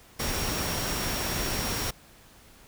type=tone in noise; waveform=sine; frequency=5588 Hz; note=F8; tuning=in tune; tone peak=-37 dBFS; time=0.19-1.91 s; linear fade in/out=10 ms; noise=pink; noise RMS=-30 dBFS; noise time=0.19-1.91 s; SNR=-10 dB; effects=pink hiss -54 dBFS RMS until 2.67 s